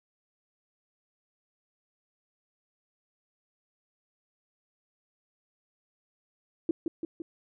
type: tone with echo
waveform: sine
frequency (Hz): 330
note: E4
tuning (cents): +2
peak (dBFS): -22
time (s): 6.69-6.71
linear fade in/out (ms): 2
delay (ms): 170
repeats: 3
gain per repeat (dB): -4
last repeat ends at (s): 7.22
effects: none